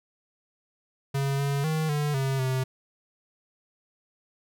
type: tone with pitch steps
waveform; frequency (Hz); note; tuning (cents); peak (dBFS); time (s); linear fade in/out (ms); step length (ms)
square; 138.2 / 140.3 / 157.3 / 147.7 / 134.7 / 130.4; C#3 / C#3 / D#3 / D3 / C#3 / C3; -5 / +21 / +19 / +10 / -49 / -5; -25; 1.14-2.64; 10; 250
effects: none